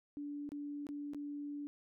sine tone with dropouts, 289.8 Hz, D4, 23 cents flat, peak -40 dBFS, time 0.17-1.67 s, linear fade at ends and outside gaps 0 ms, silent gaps 0.491-0.519 / 0.868-0.889 / 1.135-1.146 s, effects none

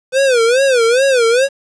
square tone with vibrato, 500 Hz, B4, 21 cents sharp, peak -10 dBFS, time 0.12-1.49 s, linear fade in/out 50 ms, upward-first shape sine, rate 2.4 Hz, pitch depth 170 cents each way, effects resampled to 22050 Hz + 7-bit

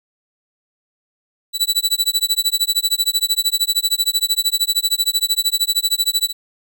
sawtooth tone with tremolo, 3951 Hz, B7, in tune, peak -9 dBFS, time 1.53-6.33 s, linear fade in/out 50 ms, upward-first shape sine, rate 13 Hz, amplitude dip 100%, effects none

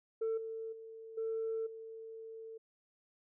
sine tone with level steps, 447.7 Hz, A4, 30 cents sharp, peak -30 / -39 / -47 / -33 / -45 dBFS, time 0.21-2.58 s, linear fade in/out 10 ms, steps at 0.37 / 0.72 / 1.17 / 1.66 s, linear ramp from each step 10 ms, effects tanh soft clip ceiling -30 dBFS

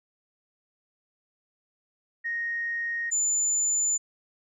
sine tone pair in turn, 1864.7 / 7040 Hz, A#6 / A8, 0 / 0 cents, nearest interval octave + major seventh, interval 2300 cents, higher second, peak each -27 / -21 dBFS, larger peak second, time 2.24-3.11 / 3.11-3.98 s, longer neither, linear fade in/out 20 ms, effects tanh soft clip ceiling -19 dBFS

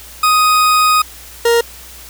40% pulse tone pair in turn, 1249 / 467.8 Hz, D#6 / A#4, +6 / +6 cents, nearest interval octave + perfect fourth, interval 1700 cents, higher first, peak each -8 dBFS, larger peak neither, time 0.23-1.02 / 1.45-1.61 s, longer first, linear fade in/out 5 ms, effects added 60 Hz sine -40 dBFS peak until 2.09 s + white hiss -36 dBFS RMS until 2.09 s

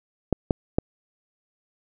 clicks, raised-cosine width 2 ms, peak -6 dBFS, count 3, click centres 0.327 / 0.508 / 0.785 s, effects none

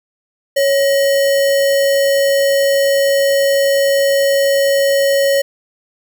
sine tone with sample-and-hold, 554.4 Hz, C#5, in tune, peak -10 dBFS, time 0.56-5.42 s, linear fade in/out 10 ms, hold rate 2450 Hz, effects none

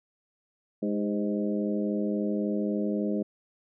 harmonic tone with a mistuned harmonic, 103.7 Hz, G#2, 2 cents flat, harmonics 2 / 3 / 4 / 5 / 6, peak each -28 / -32 / -34 / -36 / -38 dBFS, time 0.82-3.23 s, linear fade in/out 10 ms, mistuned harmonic 4, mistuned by -46 cents, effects none

